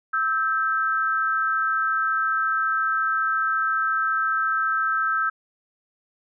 sine tone pair together, 1304.5 / 1570 Hz, E6 / G6, -18 / +2 cents, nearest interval minor third, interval 320 cents, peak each -22 / -24 dBFS, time 0.13-5.3 s, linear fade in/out 10 ms, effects none

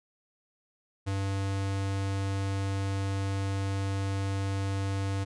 square tone, 97.8 Hz, G2, 4 cents flat, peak -29 dBFS, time 1.06-5.25 s, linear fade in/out 20 ms, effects resampled to 22050 Hz

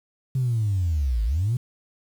sine linear two-way sweep, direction down then up, 133.9 to 51 to 128.8 Hz, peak -19 dBFS, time 0.35-1.57 s, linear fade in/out 5 ms, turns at 1.24 s, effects tanh soft clip ceiling -16 dBFS + 8-bit

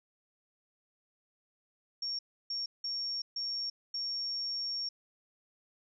sine tone bursts at uneven times, 5520 Hz, F8, 21 cents flat, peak -33 dBFS, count 5, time 2.02-2.19 / 2.5-2.66 / 2.84-3.22 / 3.36-3.7 / 3.94-4.89 s, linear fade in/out 5 ms, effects none

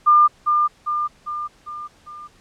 sine tone with echo, 1201 Hz, D6, 38 cents sharp, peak -9 dBFS, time 0.06-0.28 s, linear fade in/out 20 ms, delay 400 ms, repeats 5, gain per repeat -5 dB, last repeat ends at 2.28 s, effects pink hiss -54 dBFS RMS until 2.4 s + low-pass 8000 Hz 12 dB/octave

